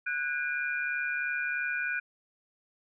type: tone cluster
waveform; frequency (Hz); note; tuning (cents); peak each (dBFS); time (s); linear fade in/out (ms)
sine; 1477 / 1620 / 2409; F#6 / G#6 / D7; -3 / -43 / +43; -31 / -36 / -35; 0.06-2; 10
effects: none